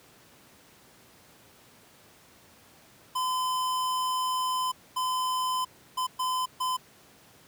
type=tone bursts at uneven times; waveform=square; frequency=1020 Hz; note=C6; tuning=44 cents flat; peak=-27 dBFS; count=5; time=3.15-4.72 / 4.96-5.65 / 5.97-6.07 / 6.19-6.46 / 6.6-6.77 s; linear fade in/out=10 ms; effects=pink hiss -56 dBFS RMS until 7.47 s + high-pass 100 Hz 12 dB/octave